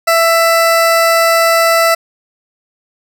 20% pulse tone, 664 Hz, E5, 12 cents sharp, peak -3 dBFS, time 0.07-1.95 s, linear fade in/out 10 ms, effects none

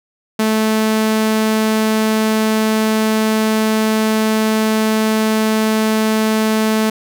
sawtooth tone, 218.3 Hz, A3, 13 cents flat, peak -9 dBFS, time 0.39-6.9 s, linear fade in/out 5 ms, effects none

